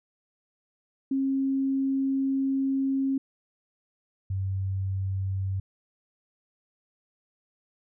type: tone pair in turn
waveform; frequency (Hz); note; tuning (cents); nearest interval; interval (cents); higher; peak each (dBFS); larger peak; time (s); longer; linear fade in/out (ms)
sine; 270 / 96.01; C#4 / G2; -45 / -35; octave + tritone; 1790; first; -23 / -26; first; 1.11-3.18 / 4.3-5.6; first; 5
effects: none